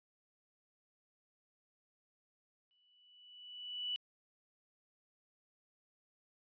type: tone with exponential growth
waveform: sine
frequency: 2961 Hz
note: F#7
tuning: 1 cent sharp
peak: -34 dBFS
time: 2.71-3.96 s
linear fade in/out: 0 ms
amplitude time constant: 270 ms
effects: resampled to 11025 Hz